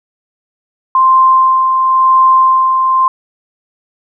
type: tone with tremolo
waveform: sine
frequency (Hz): 1046.5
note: C6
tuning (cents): 0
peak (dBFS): -4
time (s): 0.95-3.08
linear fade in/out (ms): 2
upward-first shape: sine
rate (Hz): 0.95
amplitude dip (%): 40
effects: none